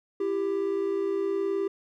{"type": "tone pair together", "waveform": "triangle", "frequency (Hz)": [335, 394.3], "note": ["E4", "G4"], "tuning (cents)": [28, 10], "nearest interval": "minor third", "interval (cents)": 282, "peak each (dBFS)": [-30, -24], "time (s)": [0.2, 1.68], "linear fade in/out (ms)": 5, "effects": []}